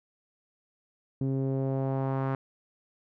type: tone with low-pass filter sweep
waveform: sawtooth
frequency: 134.1 Hz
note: C3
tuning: 43 cents sharp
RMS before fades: -29 dBFS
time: 1.21-2.35 s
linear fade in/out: 2 ms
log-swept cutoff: 310 to 1300 Hz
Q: 1.6
effects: none